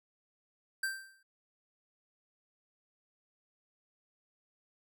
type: tone with exponential decay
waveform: square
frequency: 1568 Hz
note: G6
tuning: in tune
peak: -30 dBFS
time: 0.83-1.23 s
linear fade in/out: 5 ms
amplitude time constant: 85 ms
effects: none